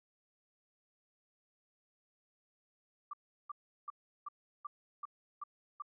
sine tone bursts, 1174.7 Hz, D6, in tune, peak -39 dBFS, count 8, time 3.11-5.822 s, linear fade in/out 5 ms, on 24 ms, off 360 ms, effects none

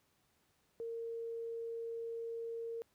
sine tone, 460 Hz, A#4, 23 cents flat, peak -39 dBFS, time 0.8-2.82 s, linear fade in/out 0 ms, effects pink hiss -75 dBFS RMS until 2.94 s + high-pass 60 Hz 12 dB/octave

